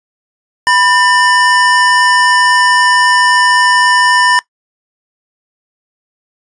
square tone pair together, 987.8 / 1798.1 Hz, B5 / A6, 0 / +37 cents, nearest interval minor seventh, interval 1037 cents, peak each -11 dBFS, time 0.67-4.39 s, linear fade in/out 0 ms, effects noise-tail reverb RT60 0.1 s tail -20 dB re dry + resampled to 22050 Hz

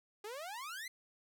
sawtooth exponential sweep, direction up, 400 to 2100 Hz, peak -39 dBFS, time 0.24-0.88 s, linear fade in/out 5 ms, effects none

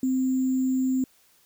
sine tone with sample-and-hold, 260 Hz, C4, 11 cents flat, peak -21 dBFS, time 0.03-1.04 s, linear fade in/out 2 ms, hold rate 7350 Hz, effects white hiss -61 dBFS RMS until 1.45 s

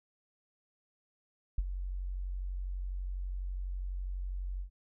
sine tone with ADSR envelope, 46.05 Hz, F#1, 7 cents flat, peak -24 dBFS, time 1.58-4.7 s, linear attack 5 ms, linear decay 37 ms, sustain -10 dB, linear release 99 ms, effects none

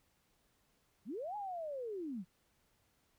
sine linear two-way sweep, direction up then down, 163.9 to 850 to 163.9 Hz, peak -39 dBFS, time 1.05-2.25 s, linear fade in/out 50 ms, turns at 1.36 s, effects pink hiss -75 dBFS RMS until 3.18 s

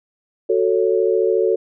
sine chord, F# minor, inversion none, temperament just, 370 / 444 / 555 Hz, F#4 / A4 / C#5, 0 / +16 / +2 cents, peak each -18 / -17 / -22 dBFS, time 0.49-1.56 s, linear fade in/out 10 ms, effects none

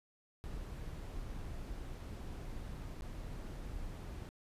brown noise with dropouts, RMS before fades -44 dBFS, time 0.44-4.29 s, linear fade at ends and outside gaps 0 ms, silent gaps 3.008-3.021 s, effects resampled to 32000 Hz

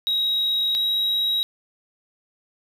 sine tone pair in turn, 3814 / 3834 Hz, A#7 / A#7, +39 / +48 cents, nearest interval unison, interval 9 cents, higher second, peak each -17 dBFS, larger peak neither, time 0.07-0.75 / 0.75-1.43 s, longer neither, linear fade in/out 0 ms, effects tanh soft clip ceiling -18 dBFS + 8-bit

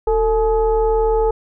sine tone with frequency modulation, 446.7 Hz, A4, 26 cents sharp, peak -13 dBFS, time 0.07-1.31 s, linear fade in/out 5 ms, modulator 408 Hz, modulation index 0.83, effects none

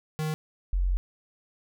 square / sine tone pair in turn, 155.3 / 45.33 Hz, D#3 / F#1, -3 / -35 cents, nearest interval octave + major sixth, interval 2132 cents, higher first, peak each -28 / -22 dBFS, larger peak second, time 0.19-0.34 / 0.73-0.97 s, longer second, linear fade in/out 0 ms, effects none

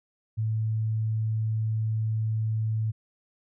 sine tone, 110 Hz, A2, in tune, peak -24 dBFS, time 0.37-2.92 s, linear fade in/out 20 ms, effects none

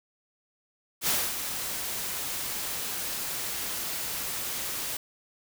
white noise with ADSR envelope, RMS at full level -25 dBFS, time 1.01-4.97 s, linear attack 70 ms, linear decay 240 ms, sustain -8 dB, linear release 3 ms, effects none

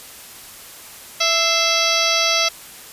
harmonic tone with a mistuned harmonic, 660 Hz, E5, 2 cents sharp, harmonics 1 / 2 / 3 / 4 / 5 / 6 / 7 / 8 / 9, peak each -24 / -24 / -24 / -24 / -24 / -24 / -24 / -24 / -24 dBFS, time 1.2-2.49 s, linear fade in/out 10 ms, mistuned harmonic 3, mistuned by +86 cents, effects white hiss -39 dBFS RMS until 2.92 s + resampled to 32000 Hz

